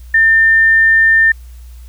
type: tone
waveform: sine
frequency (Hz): 1800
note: A6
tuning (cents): +39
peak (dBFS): -6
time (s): 0.14-1.32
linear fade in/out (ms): 5
effects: added 60 Hz sine -31 dBFS peak until 1.88 s + white hiss -50 dBFS RMS until 1.88 s